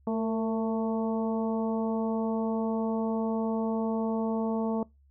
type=harmonic tone with a mistuned harmonic; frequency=222.3 Hz; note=A3; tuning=18 cents sharp; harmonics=1 / 2 / 3 / 4 / 5; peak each=-28 / -32 / -36 / -38 / -43 dBFS; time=0.07-4.83 s; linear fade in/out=2 ms; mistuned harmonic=2; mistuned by=+32 cents; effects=noise-tail reverb RT60 0.2 s tail -23 dB re dry + added 69 Hz sine -58 dBFS peak until 5.1 s

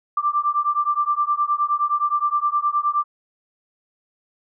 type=beating tone pair; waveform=sine; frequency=1174.7 / 1184.3 Hz; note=D6 / D6; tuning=0 / +14 cents; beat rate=9.6 Hz; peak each=-21 dBFS; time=0.17-3.04 s; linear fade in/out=5 ms; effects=none

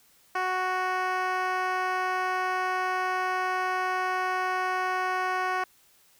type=tone with band-pass filter; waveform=10% pulse; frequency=370 Hz; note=F#4; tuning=in tune; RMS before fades=-28 dBFS; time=0.35-5.64 s; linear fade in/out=5 ms; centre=980 Hz; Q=0.88; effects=white hiss -61 dBFS RMS until 6.19 s

